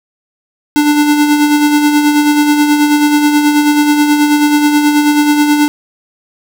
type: tone with tremolo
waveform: square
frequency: 295.6 Hz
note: D4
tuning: 11 cents sharp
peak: -6 dBFS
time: 0.76-5.68 s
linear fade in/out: 0 ms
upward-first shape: sine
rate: 9.3 Hz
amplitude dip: 45%
effects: none